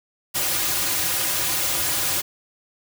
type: noise with comb filter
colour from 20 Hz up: white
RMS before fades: -23 dBFS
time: 0.34-2.22 s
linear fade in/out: 20 ms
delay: 4.5 ms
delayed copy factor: -1
effects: none